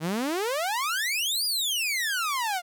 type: exponential two-way sweep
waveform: sawtooth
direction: up then down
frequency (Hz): 150 to 4978 to 686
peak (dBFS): -22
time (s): 0-2.62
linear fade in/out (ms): 50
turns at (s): 1.45
effects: none